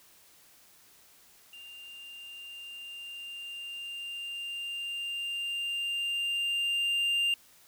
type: tone with level ramp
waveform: triangle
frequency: 2794 Hz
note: F7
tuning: in tune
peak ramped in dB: -44 to -23 dBFS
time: 1.53-7.34 s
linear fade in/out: 2 ms
effects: white hiss -59 dBFS RMS until 7.67 s

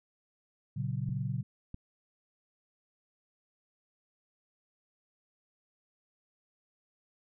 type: chord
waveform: sine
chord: F# major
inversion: first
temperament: equal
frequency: 116.54 / 138.59 / 185 Hz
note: A#2 / C#3 / F#3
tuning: 0 / 0 / 0 cents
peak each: -35 / -34 / -39 dBFS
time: 0.76-1.43 s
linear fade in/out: 10 ms
type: clicks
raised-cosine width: 5 ms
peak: -29 dBFS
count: 2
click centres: 1.091 / 1.744 s
effects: none

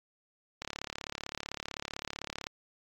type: click train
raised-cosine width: 0.2 ms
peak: -19 dBFS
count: 67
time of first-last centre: 0.62-2.469 s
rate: 35.7 Hz
effects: AAC 64 kbps

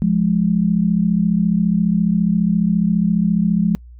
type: tone pair together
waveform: sine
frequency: 174.89 / 209.5 Hz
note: F3 / G#3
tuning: +3 / +15 cents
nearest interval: minor third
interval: 312 cents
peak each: -16 dBFS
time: 0.02-3.75 s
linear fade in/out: 0 ms
effects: noise-tail reverb RT60 0.1 s tail -26 dB re dry + added 60 Hz sine -37 dBFS peak until 3.99 s

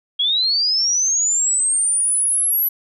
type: linear sweep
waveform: sine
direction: up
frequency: 3262 to 11850 Hz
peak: -15 dBFS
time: 0.19-2.69 s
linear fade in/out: 10 ms
effects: none

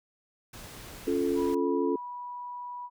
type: noise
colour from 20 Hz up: pink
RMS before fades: -45 dBFS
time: 0.53-1.55 s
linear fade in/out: 5 ms
type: chord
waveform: sine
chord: Db augmented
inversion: none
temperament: equal with one note detuned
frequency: 277.2 / 349.2 / 437.5 Hz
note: Db4 / F4 / A4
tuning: 0 / 0 / -10 cents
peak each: -29 dBFS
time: 1.07-1.96 s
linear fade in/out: 5 ms
type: tone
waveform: sine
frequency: 978 Hz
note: B5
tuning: 17 cents flat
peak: -36 dBFS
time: 1.35-2.9 s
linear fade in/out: 50 ms
effects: none

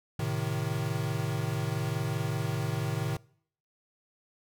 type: chord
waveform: square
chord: A diminished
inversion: none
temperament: equal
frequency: 110 / 130.81 / 155.56 Hz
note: A2 / C3 / Eb3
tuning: 0 / 0 / 0 cents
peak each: -34 dBFS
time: 0.19-3.17 s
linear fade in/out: 5 ms
effects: noise-tail reverb RT60 0.6 s tail -23 dB re dry

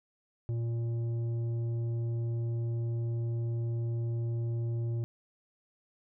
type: tone with tanh clipping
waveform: sine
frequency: 116.54 Hz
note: A#2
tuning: in tune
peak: -31 dBFS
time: 0.49-5.04 s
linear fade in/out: 0 ms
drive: 8 dB
effects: none

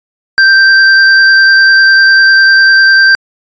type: tone with vibrato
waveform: square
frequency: 1568 Hz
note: G6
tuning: in tune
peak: -3 dBFS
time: 0.38-3.15 s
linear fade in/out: 0 ms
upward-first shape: triangle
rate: 10 Hz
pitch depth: 11 cents each way
effects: resampled to 16000 Hz

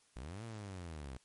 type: linear two-way sweep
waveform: sawtooth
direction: up then down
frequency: 52.5 to 116.9 to 61.6 Hz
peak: -40 dBFS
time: 0.16-1.17 s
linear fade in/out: 0 ms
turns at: 0.44 s
effects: white hiss -70 dBFS RMS until 1.24 s + MP3 48 kbps

